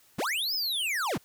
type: linear two-way sweep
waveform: square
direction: up then down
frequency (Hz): 65.41 to 5290 to 65.41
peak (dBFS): -28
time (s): 0.18-1.18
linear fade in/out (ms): 10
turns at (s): 0.54
effects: white hiss -61 dBFS RMS until 1.24 s